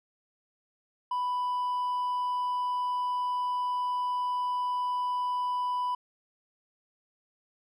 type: tone with hard clipping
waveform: sine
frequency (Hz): 991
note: B5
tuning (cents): +6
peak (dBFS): -28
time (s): 1.11-5.95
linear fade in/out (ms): 5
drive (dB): 2
effects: none